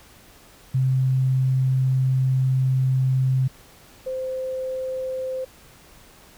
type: tone pair in turn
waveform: sine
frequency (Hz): 130.81 / 519.3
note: C3 / C5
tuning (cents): 0 / -13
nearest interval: 2 octaves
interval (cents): 2387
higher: second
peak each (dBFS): -17 / -25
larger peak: first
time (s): 0.74-3.48 / 4.06-5.45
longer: first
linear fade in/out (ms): 10
effects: pink hiss -50 dBFS RMS until 6.37 s